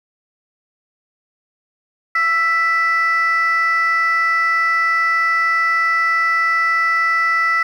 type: tone pair together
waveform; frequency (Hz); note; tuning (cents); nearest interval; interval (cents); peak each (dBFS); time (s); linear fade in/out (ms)
sine; 1328.4 / 1975.5; E6 / B6; +13 / 0; perfect fifth; 687; -15 / -14; 2.15-7.63; 5
effects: tanh soft clip ceiling -10 dBFS + 8-bit